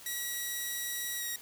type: tone with pitch glide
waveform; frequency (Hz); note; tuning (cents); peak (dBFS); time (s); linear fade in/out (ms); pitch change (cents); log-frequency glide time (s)
5% pulse; 1926 to 1897.3; B6 to A#6; -44 to +30; -24; 0.06-1.36; 2; -26; 1.18-1.23
effects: white hiss -51 dBFS RMS until 1.41 s